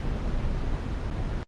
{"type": "noise with dropouts", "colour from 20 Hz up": "brown", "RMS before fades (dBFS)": -28, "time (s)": [0, 1.43], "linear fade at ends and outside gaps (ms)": 0, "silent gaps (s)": [1.101, 1.111], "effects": ["low-pass 5000 Hz 12 dB/octave", "Opus 24 kbps"]}